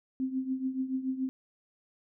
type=tone with tremolo; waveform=sine; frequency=261.6 Hz; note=C4; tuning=in tune; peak=-26 dBFS; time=0.2-1.29 s; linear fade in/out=0 ms; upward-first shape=triangle; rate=7 Hz; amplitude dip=80%; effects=none